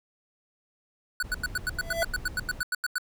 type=tone bursts; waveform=square; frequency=1480 Hz; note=F#6; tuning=in tune; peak=-26 dBFS; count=16; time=1.2-2.982 s; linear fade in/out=2 ms; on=27 ms; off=90 ms
type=noise; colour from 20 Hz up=brown; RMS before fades=-39 dBFS; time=1.23-2.63 s; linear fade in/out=20 ms
type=tone with exponential growth; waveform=square; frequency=668 Hz; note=E5; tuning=23 cents sharp; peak=-23 dBFS; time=1.73-2.03 s; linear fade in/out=1 ms; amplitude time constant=64 ms
effects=none